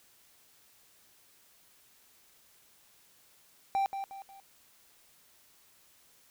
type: tone with echo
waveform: triangle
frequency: 784 Hz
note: G5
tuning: in tune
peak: -24 dBFS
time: 3.75-3.86 s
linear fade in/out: 0 ms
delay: 180 ms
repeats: 3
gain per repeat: -8 dB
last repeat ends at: 4.4 s
effects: white hiss -63 dBFS RMS until 6.3 s